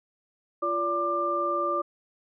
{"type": "tone cluster", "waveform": "sine", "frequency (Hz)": [346.1, 576, 1190], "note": ["F4", "D5", "D6"], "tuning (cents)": [-16, -34, 22], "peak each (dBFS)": [-32, -30, -26], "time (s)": [0.62, 1.82], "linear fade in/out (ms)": 10, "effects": []}